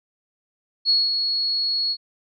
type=tone with ADSR envelope; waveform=sine; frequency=4343 Hz; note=C#8; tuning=36 cents flat; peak=-14 dBFS; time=0.85-1.97 s; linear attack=45 ms; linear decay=200 ms; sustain=-6 dB; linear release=58 ms; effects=none